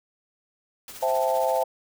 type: noise with tremolo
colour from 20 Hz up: white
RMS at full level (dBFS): -39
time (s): 0.88-1.63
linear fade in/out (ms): 2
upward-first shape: triangle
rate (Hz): 15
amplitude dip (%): 55
type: chord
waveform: sine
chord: A minor seventh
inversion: first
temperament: equal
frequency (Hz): 523.3 / 659.3 / 784 / 880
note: C5 / E5 / G5 / A5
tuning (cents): 0 / 0 / 0 / 0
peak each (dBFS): -25 / -25 / -29 / -27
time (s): 1.02-1.64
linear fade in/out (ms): 10
effects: none